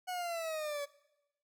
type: exponential sweep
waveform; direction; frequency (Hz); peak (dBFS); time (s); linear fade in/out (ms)
40% pulse; down; 740 to 565; -35; 0.07-0.86; 20
effects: noise-tail reverb RT60 0.9 s tail -20 dB re dry